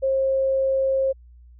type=tone; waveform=sine; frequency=535 Hz; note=C5; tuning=38 cents sharp; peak=-18 dBFS; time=0.02-1.13 s; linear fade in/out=20 ms; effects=added 60 Hz sine -45 dBFS peak until 1.59 s